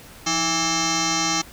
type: tone with frequency modulation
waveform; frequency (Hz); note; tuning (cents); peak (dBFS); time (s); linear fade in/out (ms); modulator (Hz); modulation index
sine; 2637; E7; 0; -19; 0.26-1.42; 10; 493; 8
effects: pink hiss -44 dBFS RMS until 1.52 s